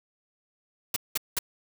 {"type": "noise bursts", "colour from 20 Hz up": "white", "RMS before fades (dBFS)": -26, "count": 3, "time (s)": [0.94, 1.389], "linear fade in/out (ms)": 5, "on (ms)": 23, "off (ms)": 190, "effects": []}